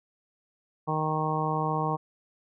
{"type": "harmonic tone", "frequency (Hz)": 155.56, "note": "D#3", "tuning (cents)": 0, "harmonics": [1, 2, 3, 4, 5, 6, 7], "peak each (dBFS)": [-30, -36, -34, -38, -32, -33, -32], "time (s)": [0.87, 1.97], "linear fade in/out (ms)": 20, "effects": []}